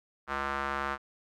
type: tone with band-pass filter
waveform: square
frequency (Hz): 69.3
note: C#2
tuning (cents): 0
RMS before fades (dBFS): -33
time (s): 0.27-0.98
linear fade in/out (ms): 50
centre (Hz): 1300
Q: 2.4
effects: none